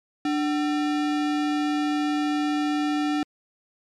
sine tone with sample-and-hold, 296.2 Hz, D4, 15 cents sharp, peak -21 dBFS, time 0.25-3.23 s, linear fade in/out 2 ms, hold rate 1050 Hz, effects low-pass 5000 Hz 12 dB/octave + MP3 96 kbps

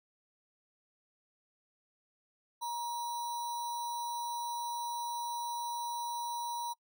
sine tone with sample-and-hold, 947 Hz, A#5, 27 cents sharp, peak -34 dBFS, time 2.61-6.74 s, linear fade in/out 20 ms, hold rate 4900 Hz, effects noise-tail reverb RT60 0.1 s tail -25 dB re dry

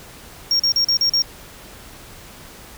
triangle tone bursts, 5560 Hz, F8, 9 cents flat, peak -13 dBFS, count 6, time 0.51-1.221 s, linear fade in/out 2 ms, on 86 ms, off 39 ms, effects pink hiss -41 dBFS RMS until 2.77 s

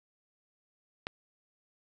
click, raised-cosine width 0.3 ms, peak -18 dBFS, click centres 1.069 s, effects none

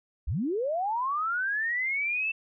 sine linear sweep, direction up, 45.05 to 2674 Hz, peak -26 dBFS, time 0.27-2.32 s, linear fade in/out 10 ms, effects none

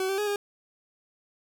40% pulse tone with pitch steps, 377.8 / 388.5 / 417.1 / 407.7 Hz, F#4 / G4 / G#4 / G#4, +36 / -16 / +7 / -32 cents, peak -25 dBFS, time 0-0.36 s, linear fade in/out 2 ms, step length 90 ms, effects none

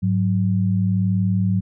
sine tone pair together, 103.94 / 185 Hz, G#2 / F#3, +2 / 0 cents, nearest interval minor seventh, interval 998 cents, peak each -19 dBFS, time 0.02-1.61 s, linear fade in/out 20 ms, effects none

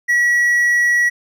triangle tone, 1928 Hz, B6, 42 cents flat, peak -10 dBFS, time 0.08-1.1 s, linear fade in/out 20 ms, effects none

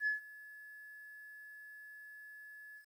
sine tone with ADSR envelope, 1709 Hz, G#6, 49 cents sharp, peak -28 dBFS, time 0-2.86 s, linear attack 67 ms, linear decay 130 ms, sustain -22 dB, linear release 98 ms, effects tanh soft clip ceiling -27 dBFS + 11-bit

